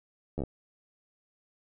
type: slowing click train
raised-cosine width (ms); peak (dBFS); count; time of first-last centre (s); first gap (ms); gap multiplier
2; -20; 5; 0.38-0.437; 12; 1.11
effects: none